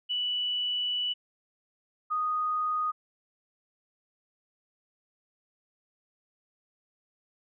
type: tone pair in turn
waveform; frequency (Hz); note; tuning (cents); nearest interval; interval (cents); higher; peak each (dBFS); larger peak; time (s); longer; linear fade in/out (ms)
sine; 2960 / 1240.9; F#7 / D#6; 0 / -5; octave + minor third; 1505; first; -27 / -26; second; 0.09-1.14 / 2.1-2.92; first; 20
effects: none